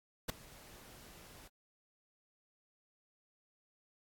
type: noise with ADSR envelope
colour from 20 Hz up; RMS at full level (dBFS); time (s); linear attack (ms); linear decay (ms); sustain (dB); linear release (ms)
pink; -34; 0.28-1.48; 16; 7; -22; 6
effects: AAC 64 kbps